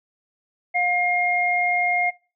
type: tone pair together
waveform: sine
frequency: 711 / 2131 Hz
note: F5 / C7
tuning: +31 / +31 cents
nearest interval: octave + perfect fifth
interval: 1900 cents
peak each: -22 / -20 dBFS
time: 0.74-2.11 s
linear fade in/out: 20 ms
effects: noise-tail reverb RT60 0.4 s tail -23 dB re dry